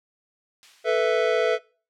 violet noise with exponential decay, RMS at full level -30 dBFS, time 0.63-1.51 s, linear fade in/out 0 ms, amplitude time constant 190 ms
square chord, A suspended second, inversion none, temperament just, 440 / 495 / 660 Hz, A4 / B4 / E5, 0 / +4 / +2 cents, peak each -24 dBFS, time 0.84-1.59 s, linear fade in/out 50 ms
effects noise-tail reverb RT60 0.4 s tail -24 dB re dry + low-pass 3000 Hz 12 dB/octave

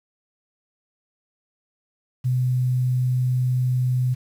sine tone with quantisation, 126.4 Hz, B2, 41 cents sharp, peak -18 dBFS, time 2.24-4.15 s, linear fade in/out 20 ms, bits 8, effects none

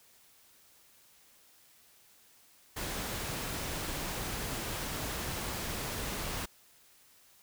pink noise, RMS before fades -37 dBFS, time 2.76-6.46 s, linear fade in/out 10 ms, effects white hiss -62 dBFS RMS until 7.42 s

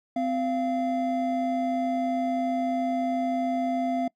triangle tone pair together, 257.3 / 688.9 Hz, C4 / F5, -29 / -24 cents, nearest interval octave + perfect fourth, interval 1705 cents, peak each -25 dBFS, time 0.16-4.08 s, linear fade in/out 5 ms, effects noise-tail reverb RT60 0.1 s tail -24 dB re dry

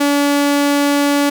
sawtooth tone, 286.1 Hz, D4, 45 cents flat, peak -8 dBFS, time 0-1.3 s, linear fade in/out 10 ms, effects none

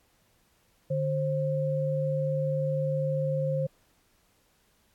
sine tone pair together, 148.73 / 530 Hz, D3 / C5, +22 / +22 cents, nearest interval octave + minor seventh, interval 2200 cents, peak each -28 dBFS, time 0.9-3.67 s, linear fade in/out 10 ms, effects pink hiss -67 dBFS RMS until 4.94 s + AAC 64 kbps

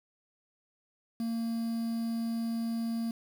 triangle tone with quantisation, 229.3 Hz, A#3, 28 cents flat, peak -28 dBFS, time 1.2-3.11 s, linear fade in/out 2 ms, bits 8, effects none

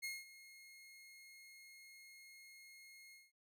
sawtooth tone with ADSR envelope, 2151 Hz, C7, 47 cents sharp, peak -37 dBFS, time 0.02-3.32 s, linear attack 24 ms, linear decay 200 ms, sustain -17 dB, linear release 190 ms, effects none

